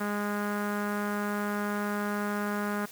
sawtooth tone with low-pass filter, 206.2 Hz, G#3, 12 cents flat, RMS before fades -31 dBFS, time 0-2.86 s, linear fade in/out 10 ms, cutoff 1500 Hz, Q 2.9, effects white hiss -48 dBFS RMS until 2.91 s

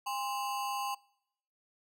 square ring-modulated tone, 925 Hz, A#5, 14 cents flat, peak -31 dBFS, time 0.06-0.95 s, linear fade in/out 10 ms, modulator 118 Hz, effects noise-tail reverb RT60 0.8 s tail -25 dB re dry

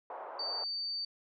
white band-pass noise, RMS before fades -44 dBFS, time 0.1-0.64 s, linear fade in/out 2 ms, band 520 to 1000 Hz, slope 24 dB/octave
sine tone, 4592 Hz, D8, 40 cents flat, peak -34 dBFS, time 0.39-1.05 s, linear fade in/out 5 ms
effects none

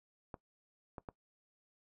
clicks, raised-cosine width 1 ms, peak -30 dBFS, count 3, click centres 0.342 / 0.982 / 1.088 s, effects noise-tail reverb RT60 0.1 s tail -19 dB re dry

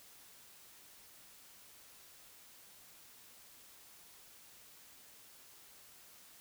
silence, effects white hiss -59 dBFS RMS until 6.4 s

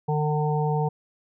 harmonic tone, 150.9 Hz, D3, 47 cents sharp, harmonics 1 / 3 / 5 / 6, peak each -23 / -28 / -30 / -31 dBFS, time 0.08-0.89 s, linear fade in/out 10 ms, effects none

